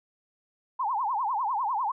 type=tone with vibrato; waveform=sine; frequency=932.3 Hz; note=A#5; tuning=in tune; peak=-25 dBFS; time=0.79-1.92 s; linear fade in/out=10 ms; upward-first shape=triangle; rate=10 Hz; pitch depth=300 cents each way; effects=none